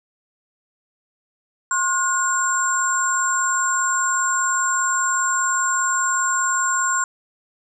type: tone cluster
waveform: sine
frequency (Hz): 1065 / 1448 / 7410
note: C6 / F#6 / A#8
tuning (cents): +30 / -38 / -11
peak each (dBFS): -22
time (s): 1.71-7.04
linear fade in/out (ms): 2
effects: none